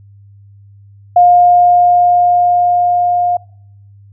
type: tone with level ramp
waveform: sine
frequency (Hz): 709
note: F5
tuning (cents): +26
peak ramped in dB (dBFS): -3 to -10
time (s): 1.16-3.37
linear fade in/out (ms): 5
effects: noise-tail reverb RT60 0.7 s tail -26 dB re dry + added 100 Hz sine -38 dBFS peak until 4.12 s